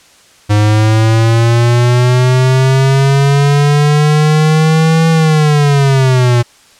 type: linear two-way sweep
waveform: square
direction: up then down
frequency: 103.83 to 163.4 to 118.7 Hz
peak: -7 dBFS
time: 0.49-6.43 s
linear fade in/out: 20 ms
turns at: 5.09 s
effects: white hiss -44 dBFS RMS until 6.79 s + low-pass 8000 Hz 12 dB/octave